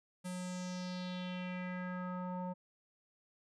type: tone with low-pass filter sweep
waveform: square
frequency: 181.5 Hz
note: F#3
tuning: 33 cents flat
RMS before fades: -41 dBFS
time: 0.24-2.54 s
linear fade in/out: 20 ms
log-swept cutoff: 10000 to 800 Hz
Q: 3.2
effects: none